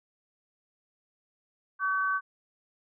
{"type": "tone pair together", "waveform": "sine", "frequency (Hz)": [1140, 1528.8], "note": ["C#6", "G6"], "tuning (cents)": [48, -44], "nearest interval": "perfect fourth", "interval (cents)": 508, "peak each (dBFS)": -28, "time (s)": [1.79, 2.21], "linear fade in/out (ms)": 50, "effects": []}